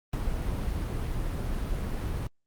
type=noise with ADSR envelope; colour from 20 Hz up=brown; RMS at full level=-25 dBFS; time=0.13-2.27 s; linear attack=4 ms; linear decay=29 ms; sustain=-5 dB; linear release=4 ms; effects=Opus 32 kbps